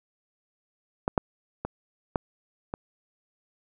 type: clicks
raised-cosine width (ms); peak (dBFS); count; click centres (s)
1; -11 / -7 / -16 / -10 / -17; 5; 1.079 / 1.178 / 1.65 / 2.158 / 2.739
effects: none